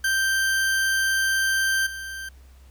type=tone with level steps; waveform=40% pulse; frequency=1568 Hz; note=G6; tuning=in tune; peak=-19 / -31 dBFS; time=0.04-2.29 s; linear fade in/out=5 ms; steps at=1.86 s; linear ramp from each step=10 ms; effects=added 65 Hz sine -46 dBFS peak until 2.7 s + pink hiss -59 dBFS RMS until 2.7 s